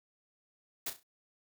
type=noise with echo; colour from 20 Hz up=white; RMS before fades=-36 dBFS; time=0.86-0.9 s; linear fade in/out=5 ms; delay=33 ms; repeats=4; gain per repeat=-9 dB; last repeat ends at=1.032 s; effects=high-pass 100 Hz 12 dB/octave